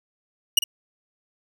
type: tone with echo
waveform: sawtooth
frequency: 2881 Hz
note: F#7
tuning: 47 cents flat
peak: -9 dBFS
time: 0.57-0.59 s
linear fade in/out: 5 ms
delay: 50 ms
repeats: 1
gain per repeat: -12 dB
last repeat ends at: 0.64 s
effects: none